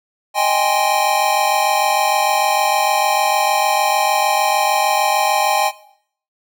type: chord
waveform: square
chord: Ab major seventh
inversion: second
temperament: equal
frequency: 622.3 / 784 / 830.6 / 1046.5 Hz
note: Eb5 / G5 / Ab5 / C6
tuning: 0 / 0 / 0 / 0 cents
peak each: -23 / -19 / -18 / -23 dBFS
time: 0.34-5.72 s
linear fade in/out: 50 ms
effects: noise-tail reverb RT60 0.6 s tail -17 dB re dry